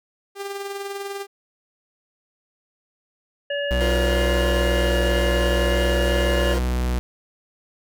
sawtooth tone with tremolo, 398.1 Hz, G4, 27 cents sharp, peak -23 dBFS, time 0.35-1.27 s, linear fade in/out 50 ms, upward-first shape sine, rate 20 Hz, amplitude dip 45%
harmonic tone, 571 Hz, D5, 49 cents flat, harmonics 1 / 3 / 5, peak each -24 / -29 / -31 dBFS, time 3.5-6.54 s, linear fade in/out 5 ms
45% pulse tone with vibrato, 61.74 Hz, B1, in tune, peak -20 dBFS, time 3.71-6.99 s, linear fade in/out 0 ms, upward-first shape triangle, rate 0.49 Hz, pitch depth 24 cents each way
40% pulse chord, F suspended fourth, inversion none, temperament equal with one note detuned, 349.2 / 477.6 / 523.3 Hz, F4 / Bb4 / C5, 0 / +42 / 0 cents, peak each -26 / -28 / -30 dBFS, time 3.8-6.59 s, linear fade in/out 10 ms
effects none

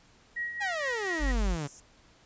sine tone with tremolo, 1901 Hz, A#6, 33 cents sharp, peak -29 dBFS, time 0.36-1.32 s, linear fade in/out 10 ms, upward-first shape triangle, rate 4.3 Hz, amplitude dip 65%
sawtooth exponential sweep, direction down, 845 to 136.3 Hz, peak -28 dBFS, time 0.6-1.68 s, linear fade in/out 20 ms
white high-pass noise, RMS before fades -45 dBFS, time 0.85-1.8 s, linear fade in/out 2 ms, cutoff 5400 Hz, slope 96 dB/octave
sine tone, 48 Hz, G1, 36 cents flat, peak -25 dBFS, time 1.19-1.57 s, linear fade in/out 50 ms
effects pink hiss -60 dBFS RMS until 2.25 s + resampled to 16000 Hz

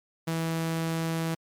sawtooth tone, 163.6 Hz, E3, 13 cents flat, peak -23 dBFS, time 0.27-1.35 s, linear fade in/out 10 ms, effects MP3 96 kbps

